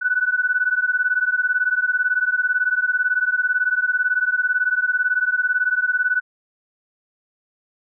sine beating tone pair, 1480 / 1498 Hz, F#6 / F#6, 0 / +21 cents, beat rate 18 Hz, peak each -20 dBFS, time 0.01-6.21 s, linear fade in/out 20 ms, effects none

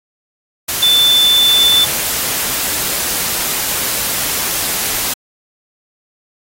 sine tone in noise, 3520 Hz, A7, in tune, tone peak -8 dBFS, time 0.82-1.85 s, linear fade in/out 10 ms, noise white, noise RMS -18 dBFS, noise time 0.68-5.14 s, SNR +7 dB, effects AAC 48 kbps

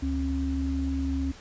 sine tone pair together, 71.6 / 270.3 Hz, D2 / C#4, -43 / -44 cents, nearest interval octave + major seventh, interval 2299 cents, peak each -28 dBFS, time 0.02-1.32 s, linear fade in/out 10 ms, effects pink hiss -48 dBFS RMS until 1.4 s + resampled to 16000 Hz

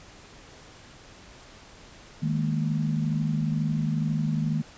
sine chord, D# suspended fourth, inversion none, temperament equal with one note detuned, 155.56 / 207.7 / 229.9 Hz, D#3 / G#3 / A#3, 0 / 0 / -24 cents, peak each -25 / -31 / -30 dBFS, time 2.22-4.62 s, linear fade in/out 10 ms, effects pink hiss -49 dBFS RMS until 4.77 s + resampled to 16000 Hz

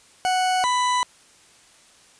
40% pulse tone pair in turn, 740 / 993.5 Hz, F#5 / B5, 0 / +10 cents, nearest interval perfect fourth, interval 510 cents, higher second, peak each -18 dBFS, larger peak neither, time 0.25-0.64 / 0.64-1.03 s, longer neither, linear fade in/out 0 ms, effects white hiss -53 dBFS RMS until 2.19 s + resampled to 22050 Hz

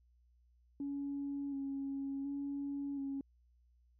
sine tone with vibrato, 278.1 Hz, C#4, 6 cents sharp, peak -36 dBFS, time 0.8-3.21 s, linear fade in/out 2 ms, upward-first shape square, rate 0.69 Hz, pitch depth 20 cents each way, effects tanh soft clip ceiling -32 dBFS + added 60 Hz sine -66 dBFS peak until 3.99 s

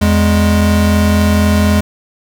square tone pair together, 83.83 / 207.5 Hz, E2 / G#3, +30 / -1 cents, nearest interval octave + major third, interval 1569 cents, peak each -12 dBFS, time 0.01-1.81 s, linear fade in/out 10 ms, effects none

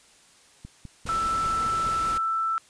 click train, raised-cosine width 5 ms, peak -27 dBFS, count 7, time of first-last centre 0.65-1.867 s, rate 4.93 Hz
pink noise, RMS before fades -36 dBFS, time 1.06-2.18 s, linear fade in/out 5 ms
sine tone, 1327 Hz, E6, 11 cents sharp, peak -23 dBFS, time 1.09-2.58 s, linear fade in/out 0 ms
effects white hiss -56 dBFS RMS until 2.69 s + resampled to 22050 Hz

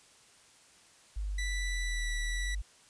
sine exponential two-way sweep, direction down then up, 51.91 to 37.3 to 51.91 Hz, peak -32 dBFS, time 1.16-2.62 s, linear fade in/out 10 ms, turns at 2.21 s
sawtooth tone with pitch glide, 1973 to 1957.1 Hz, B6 to B6, -2 to -16 cents, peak -32 dBFS, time 1.38-2.55 s, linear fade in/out 5 ms, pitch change -14 cents, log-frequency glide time 1.85-2.1 s
effects white hiss -60 dBFS RMS until 2.89 s + resampled to 22050 Hz

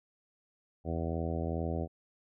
harmonic tone, 82.41 Hz, E2, in tune, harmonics 1 / 2 / 3 / 4 / 5 / 6 / 7 / 8 / 9, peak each -35 / -38 / -40 / -41 / -42 / -43 / -43 / -44 / -45 dBFS, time 0.84-1.88 s, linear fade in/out 50 ms, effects none

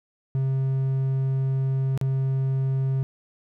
triangle tone with dropouts, 133.6 Hz, C3, 36 cents sharp, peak -19 dBFS, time 0.35-3.03 s, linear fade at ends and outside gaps 0 ms, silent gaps 1.976-2.013 s, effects none

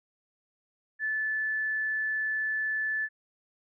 sine tone, 1742 Hz, A6, 18 cents flat, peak -27 dBFS, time 0.99-3.09 s, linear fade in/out 50 ms, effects none

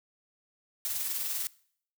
blue noise with tremolo, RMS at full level -31 dBFS, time 0.85-1.47 s, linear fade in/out 0 ms, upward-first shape triangle, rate 20 Hz, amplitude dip 45%, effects noise-tail reverb RT60 0.6 s tail -22 dB re dry

